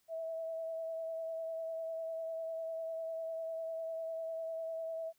sine tone with vibrato, 652 Hz, E5, 19 cents flat, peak -37 dBFS, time 0.08-5.13 s, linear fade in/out 50 ms, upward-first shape sine, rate 10 Hz, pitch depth 17 cents each way, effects white hiss -75 dBFS RMS until 5.18 s

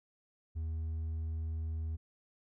sine tone with hard clipping, 80.1 Hz, E2, 49 cents flat, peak -35 dBFS, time 0.55-1.97 s, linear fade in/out 20 ms, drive 2 dB, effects none

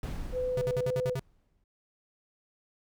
brown noise with exponential decay, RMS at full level -32 dBFS, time 0.03-1.64 s, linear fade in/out 2 ms, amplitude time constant 350 ms
sine tone with vibrato, 502 Hz, B4, 28 cents sharp, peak -28 dBFS, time 0.32-1.17 s, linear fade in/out 50 ms, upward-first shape square, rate 1.9 Hz, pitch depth 9 cents each way
square tone bursts, 134 Hz, C3, 42 cents sharp, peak -31 dBFS, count 7, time 0.57-1.195 s, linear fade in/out 2 ms, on 43 ms, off 54 ms
effects none

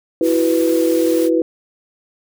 sine chord, E suspended second, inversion none, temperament equal, 329.6 / 370 / 493.9 Hz, E4 / F#4 / B4, 0 / 0 / 0 cents, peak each -15 / -20 / -17 dBFS, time 0.21-1.42 s, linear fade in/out 2 ms
white noise, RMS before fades -31 dBFS, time 0.22-1.3 s, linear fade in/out 50 ms
effects none

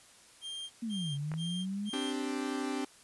45% pulse tone bursts, 3190 Hz, G7, 30 cents sharp, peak -38 dBFS, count 4, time 0.41-2.14 s, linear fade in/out 50 ms, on 290 ms, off 190 ms
sine linear two-way sweep, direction down then up, 238.8 to 138.59 to 211.9 Hz, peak -33 dBFS, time 0.82-1.9 s, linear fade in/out 10 ms, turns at 1.14 s
clicks, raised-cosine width 0.5 ms, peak -29 dBFS, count 2, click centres 1.317 / 1.339 s
45% pulse chord, C suspended second, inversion none, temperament equal, 261.6 / 293.7 / 392 Hz, C4 / D4 / G4, 0 / 0 / 0 cents, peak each -36 / -37 / -40 dBFS, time 1.93-2.85 s, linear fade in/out 5 ms
effects white hiss -58 dBFS RMS until 3.03 s + resampled to 24000 Hz

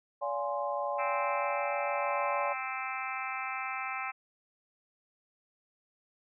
sine chord, D half-diminished seventh, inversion none, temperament equal with one note detuned, 573.9 / 698.5 / 830.6 / 1046.5 Hz, D5 / F5 / Ab5 / C6, -40 / 0 / 0 / 0 cents, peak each -34 / -39 / -36 / -36 dBFS, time 0.21-2.54 s, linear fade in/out 20 ms
harmonic tone, 261.4 Hz, C4, 1 cent flat, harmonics 3 / 4 / 5 / 6 / 7 / 8 / 9 / 10, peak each -40 / -42 / -39 / -47 / -48 / -42 / -41 / -43 dBFS, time 0.98-4.12 s, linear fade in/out 20 ms
effects none

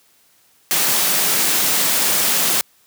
white high-pass noise, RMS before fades -17 dBFS, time 0.71-2.61 s, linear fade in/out 0 ms, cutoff 130 Hz, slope 96 dB/octave, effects white hiss -56 dBFS RMS until 2.86 s + high-pass 60 Hz 12 dB/octave

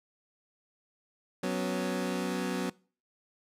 25% pulse chord, F# suspended fourth, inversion none, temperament equal, 185 / 246.9 / 277.2 Hz, F#3 / B3 / C#4, 0 / 0 / 0 cents, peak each -29 / -31 / -33 dBFS, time 1.43-2.7 s, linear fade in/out 5 ms, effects noise-tail reverb RT60 0.4 s tail -23 dB re dry + low-pass 12000 Hz 12 dB/octave

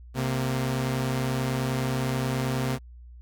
sawtooth tone pair together, 130.82 / 232.2 Hz, C3 / A#3, 0 / -7 cents, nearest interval minor seventh, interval 993 cents, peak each -22 / -28 dBFS, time 0.14-2.79 s, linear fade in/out 50 ms, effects added 60 Hz sine -43 dBFS peak until 3.21 s

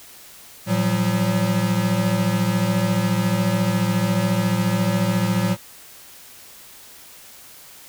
square tone cluster, 113.8 / 175 / 189.2 Hz, A#2 / F3 / F#3, -41 / +4 / +39 cents, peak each -24 / -24 / -22 dBFS, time 0.66-5.57 s, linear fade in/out 50 ms, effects white hiss -44 dBFS RMS until 7.88 s

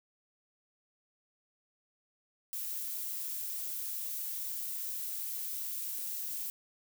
violet noise, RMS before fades -38 dBFS, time 2.53-6.5 s, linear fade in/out 0 ms, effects none

